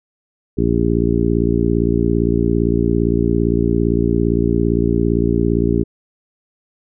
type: harmonic tone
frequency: 57.6 Hz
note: A#1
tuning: 20 cents flat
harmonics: 1 / 2 / 3 / 4 / 5 / 6 / 7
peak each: -21 / -21 / -21 / -21 / -21 / -21 / -21 dBFS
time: 0.57-5.84 s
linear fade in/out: 20 ms
effects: none